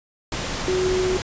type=tone in noise; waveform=sine; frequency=370 Hz; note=F#4; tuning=in tune; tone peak=-19 dBFS; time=0.68-1.17 s; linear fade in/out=2 ms; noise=pink; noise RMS=-27 dBFS; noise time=0.32-1.22 s; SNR=+5 dB; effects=resampled to 16000 Hz